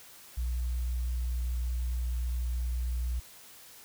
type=tone; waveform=sine; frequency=60.6 Hz; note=B1; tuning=32 cents flat; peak=-27 dBFS; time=0.37-3.2 s; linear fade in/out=10 ms; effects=tanh soft clip ceiling -26 dBFS + white hiss -52 dBFS RMS until 3.84 s